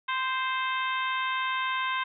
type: harmonic tone with a mistuned harmonic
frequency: 523.3 Hz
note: C5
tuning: in tune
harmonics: 2 / 3 / 4 / 5 / 6 / 7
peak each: -29 / -33 / -35 / -37 / -39 / -40 dBFS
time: 0.08-2.04 s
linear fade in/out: 10 ms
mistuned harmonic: 2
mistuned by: -16 cents
effects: none